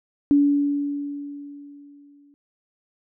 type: tone with exponential decay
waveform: sine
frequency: 286.2 Hz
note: D4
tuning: 45 cents flat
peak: -12 dBFS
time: 0.31-2.34 s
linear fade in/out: 0 ms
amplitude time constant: 440 ms
effects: none